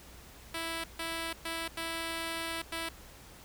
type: tone bursts at uneven times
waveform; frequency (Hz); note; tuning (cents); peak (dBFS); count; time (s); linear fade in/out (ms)
5% pulse; 329.6; E4; 0; -23; 5; 0.54-0.84 / 0.99-1.33 / 1.45-1.68 / 1.77-2.62 / 2.72-2.89; 5
effects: added 60 Hz sine -55 dBFS peak until 3.44 s + pink hiss -53 dBFS RMS until 3.44 s